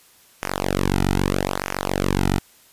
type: tone with flanger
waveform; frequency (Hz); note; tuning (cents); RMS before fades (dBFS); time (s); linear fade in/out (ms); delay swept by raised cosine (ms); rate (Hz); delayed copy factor
sawtooth; 47.16; F#1; +34; -22; 0.42-2.39; 10; 0.24 to 1.84; 0.79; -1
effects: white hiss -53 dBFS RMS until 2.72 s + resampled to 32000 Hz